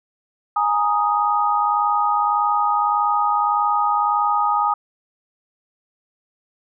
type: chord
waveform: sine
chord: Ab suspended second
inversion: none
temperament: equal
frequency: 830.6 / 932.3 / 1244.5 Hz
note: Ab5 / Bb5 / Eb6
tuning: 0 / 0 / 0 cents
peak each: -20 / -23 / -19 dBFS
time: 0.56-4.74 s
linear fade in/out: 5 ms
effects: none